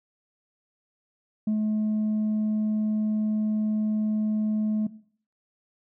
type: tone with tanh clipping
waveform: triangle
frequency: 214.4 Hz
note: A3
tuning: 45 cents flat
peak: -22 dBFS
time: 1.47-4.87 s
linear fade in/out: 5 ms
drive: 6 dB
effects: noise-tail reverb RT60 0.5 s tail -17 dB re dry